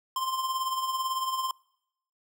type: tone with tremolo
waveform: square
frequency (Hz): 1046.5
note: C6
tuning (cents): 0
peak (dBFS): -26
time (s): 0.16-1.51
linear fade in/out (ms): 2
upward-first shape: triangle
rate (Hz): 18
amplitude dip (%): 60
effects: noise-tail reverb RT60 0.8 s tail -26 dB re dry